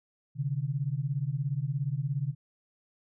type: beating tone pair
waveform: sine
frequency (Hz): 130.9 / 147.9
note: C3 / D3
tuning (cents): +1 / +13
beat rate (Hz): 17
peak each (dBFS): -31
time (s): 0.35-2.35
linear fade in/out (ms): 50
effects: none